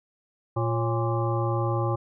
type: harmonic tone with a mistuned harmonic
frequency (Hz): 116.54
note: A#2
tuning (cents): 0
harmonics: 1 / 3 / 5 / 7 / 9 / 10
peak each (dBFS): -25 / -30 / -32 / -33 / -35 / -35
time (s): 0.56-1.96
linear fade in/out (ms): 10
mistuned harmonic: 5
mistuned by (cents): -92
effects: none